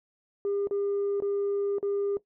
sine tone with dropouts, 402.1 Hz, G4, 44 cents sharp, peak -24 dBFS, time 0.45-2.17 s, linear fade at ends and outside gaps 1 ms, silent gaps 0.672-0.71 / 1.202-1.222 / 1.784-1.828 s, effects noise-tail reverb RT60 0.1 s tail -17 dB re dry + tanh soft clip ceiling -23 dBFS

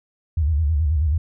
sine tone with vibrato, 76.4 Hz, D#2, 31 cents flat, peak -16 dBFS, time 0.37-1.18 s, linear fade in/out 5 ms, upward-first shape square, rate 9.3 Hz, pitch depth 120 cents each way, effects none

